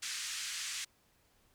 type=band-pass noise; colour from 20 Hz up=white; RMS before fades=-40 dBFS; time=0.02-0.85 s; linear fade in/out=10 ms; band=1500 to 7900 Hz; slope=24 dB/octave; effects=pink hiss -70 dBFS RMS until 1.54 s